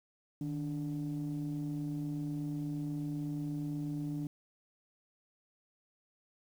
triangle ring-modulated tone, 69.3 Hz, C#2, in tune, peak -28 dBFS, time 0.41-4.27 s, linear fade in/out 0 ms, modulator 222 Hz, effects tanh soft clip ceiling -29 dBFS + 10-bit

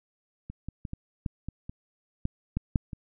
clicks, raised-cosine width 5 ms, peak -26 / -23 / -23 / -22 / -17 / -22 / -25 / -15 / -15 / -10 / -24 dBFS, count 11, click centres 0.5 / 0.686 / 0.852 / 0.934 / 1.262 / 1.486 / 1.695 / 2.254 / 2.57 / 2.758 / 2.932 s, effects none

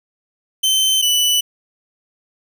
sawtooth tone pair in turn, 3083 / 2975 Hz, G7 / F#7, -29 / +9 cents, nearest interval minor second, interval 62 cents, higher first, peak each -10 dBFS, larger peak neither, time 0.63-1.02 / 1.02-1.41 s, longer neither, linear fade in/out 10 ms, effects none

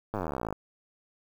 slowing click train, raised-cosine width 1 ms, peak -18 dBFS, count 29, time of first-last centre 0.14-0.526 s, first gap 9 ms, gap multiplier 1.03, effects 8-bit

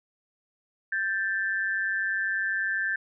sine tone pair together, 1568 / 1760 Hz, G6 / A6, 0 / 0 cents, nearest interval major second, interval 200 cents, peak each -28 dBFS, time 0.92-2.96 s, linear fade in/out 5 ms, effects none

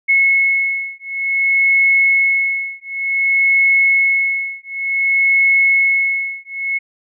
sine beating tone pair, 2186 / 2186.55 Hz, C#7 / C#7, -25 / -24 cents, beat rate 0.55 Hz, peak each -15 dBFS, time 0.08-6.79 s, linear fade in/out 20 ms, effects none

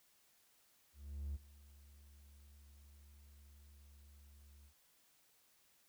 triangle tone with ADSR envelope, 71.4 Hz, D2, 48 cents flat, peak -36 dBFS, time 0.93-4.74 s, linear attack 420 ms, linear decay 22 ms, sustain -21 dB, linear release 87 ms, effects tanh soft clip ceiling -34 dBFS + white hiss -72 dBFS RMS until 5.88 s

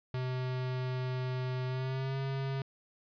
square tone with pitch glide, 127.9 to 135.43 Hz, C3 to C#3, -39 to -40 cents, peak -33 dBFS, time 0.14-2.62 s, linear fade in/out 2 ms, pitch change +99 cents, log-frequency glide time 1.67-2.18 s, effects resampled to 11025 Hz

